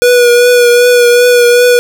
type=tone with vibrato; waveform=square; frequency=485.8 Hz; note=B4; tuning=29 cents flat; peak=-4 dBFS; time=0.02-1.79 s; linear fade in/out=0 ms; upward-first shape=triangle; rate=2.6 Hz; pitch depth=27 cents each way; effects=none